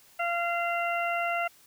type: harmonic tone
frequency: 689 Hz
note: F5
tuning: 24 cents flat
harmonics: 1 / 2 / 3 / 4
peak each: -29 / -32 / -34 / -35 dBFS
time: 0.19-1.48 s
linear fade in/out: 10 ms
effects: white hiss -58 dBFS RMS until 1.66 s

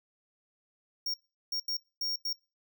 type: tone bursts at uneven times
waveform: square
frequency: 5550 Hz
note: F8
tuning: 12 cents flat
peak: -31 dBFS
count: 5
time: 1.06-1.14 / 1.52-1.6 / 1.68-1.77 / 2.01-2.16 / 2.25-2.33 s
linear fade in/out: 5 ms
effects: noise-tail reverb RT60 0.3 s tail -23 dB re dry

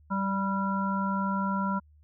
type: harmonic tone with a mistuned harmonic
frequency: 196 Hz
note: G3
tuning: in tune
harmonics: 1 / 3 / 5 / 7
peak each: -28 / -40 / -31 / -34 dBFS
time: 0.1-1.8 s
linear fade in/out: 20 ms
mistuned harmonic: 1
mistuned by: -17 cents
effects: added 75 Hz sine -55 dBFS peak until 2.03 s

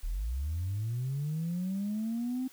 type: linear sweep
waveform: sine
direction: up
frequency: 34.67 to 261.6 Hz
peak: -29 dBFS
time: 0.03-2.48 s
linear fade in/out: 10 ms
effects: tanh soft clip ceiling -27 dBFS + white hiss -57 dBFS RMS until 2.52 s

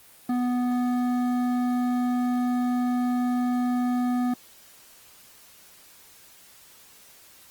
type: tone with hard clipping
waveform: sine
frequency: 246.9 Hz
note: B3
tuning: in tune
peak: -24 dBFS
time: 0.29-4.34 s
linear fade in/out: 5 ms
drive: 11 dB
effects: white hiss -52 dBFS RMS until 7.5 s + Opus 24 kbps

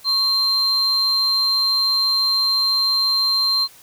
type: tone pair together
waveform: sine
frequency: 1100 / 4153 Hz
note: C#6 / C8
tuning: -14 / -14 cents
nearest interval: octave + major seventh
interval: 2300 cents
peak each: -26 / -14 dBFS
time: 0.04-3.68 s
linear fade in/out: 50 ms
effects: tanh soft clip ceiling -13 dBFS + white hiss -47 dBFS RMS until 3.82 s

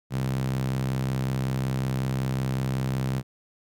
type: tone with high-pass filter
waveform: sawtooth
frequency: 65.4 Hz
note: C2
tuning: in tune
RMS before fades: -27 dBFS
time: 0.1-3.23 s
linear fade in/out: 50 ms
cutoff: 140 Hz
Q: 3.2
effects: none

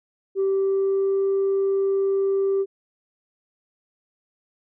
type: tone with pitch glide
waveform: sine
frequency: 388.3 to 391 Hz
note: G4 to G4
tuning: -16 to -4 cents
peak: -17 dBFS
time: 0.35-2.66 s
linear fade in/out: 50 ms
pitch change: +12 cents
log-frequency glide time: 0.48-1.27 s
effects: tanh soft clip ceiling -16 dBFS

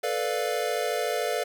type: chord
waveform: square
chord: B half-diminished seventh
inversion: third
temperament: equal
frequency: 440 / 493.9 / 587.3 / 698.5 Hz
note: A4 / B4 / D5 / F5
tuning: 0 / 0 / 0 / 0 cents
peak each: -32 dBFS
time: 0.03-1.44 s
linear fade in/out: 10 ms
effects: none

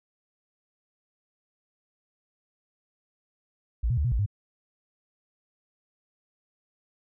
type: tone with pitch steps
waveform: sine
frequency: 57.7 / 121.2 / 73.4 / 122.6 / 56.8 / 102.2 Hz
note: A#1 / B2 / D2 / B2 / A#1 / G#2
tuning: -17 / -32 / 0 / -12 / -44 / -27 cents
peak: -22 dBFS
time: 3.83-4.262 s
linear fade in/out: 10 ms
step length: 72 ms
effects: none

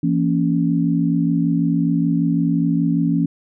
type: chord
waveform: sine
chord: A# diminished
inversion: second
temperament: just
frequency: 167.82 / 233.1 / 279.7 Hz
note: E3 / A#3 / C#4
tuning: +31 / 0 / +16 cents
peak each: -18 / -22 / -19 dBFS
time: 0.03-3.26 s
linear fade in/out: 5 ms
effects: none

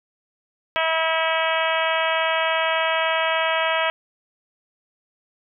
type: harmonic tone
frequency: 323.4 Hz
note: E4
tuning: 33 cents flat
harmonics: 2 / 3 / 4 / 5 / 6 / 7 / 8 / 9 / 10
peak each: -24 / -26 / -27 / -28 / -29 / -29 / -30 / -31 / -31 dBFS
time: 0.76-3.9 s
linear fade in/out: 0 ms
effects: none

